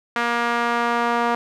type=tone with band-pass filter sweep; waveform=sawtooth; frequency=236.6 Hz; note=A#3; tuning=26 cents sharp; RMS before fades=-21 dBFS; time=0.16-1.35 s; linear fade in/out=2 ms; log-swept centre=1500 to 990 Hz; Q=1.4; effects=none